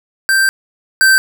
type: tone pair in turn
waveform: square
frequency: 1568 / 1556.3 Hz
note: G6 / G6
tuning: 0 / -13 cents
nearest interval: unison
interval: 13 cents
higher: first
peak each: -10 / -7 dBFS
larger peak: second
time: 0.29-0.49 / 1.01-1.18 s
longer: first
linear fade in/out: 0 ms
effects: none